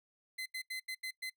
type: tone bursts at uneven times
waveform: 30% pulse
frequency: 2048 Hz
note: C7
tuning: 38 cents flat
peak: -35 dBFS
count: 6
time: 0.38-0.46 / 0.54-0.62 / 0.7-0.8 / 0.88-0.95 / 1.03-1.11 / 1.22-1.3 s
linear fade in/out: 10 ms
effects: noise-tail reverb RT60 0.1 s tail -22 dB re dry